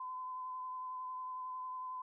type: tone with vibrato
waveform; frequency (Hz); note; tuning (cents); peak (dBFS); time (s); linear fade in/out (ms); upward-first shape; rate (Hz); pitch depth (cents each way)
sine; 1019; C6; -46; -40; 0-2.02; 5; sine; 11; 16
effects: none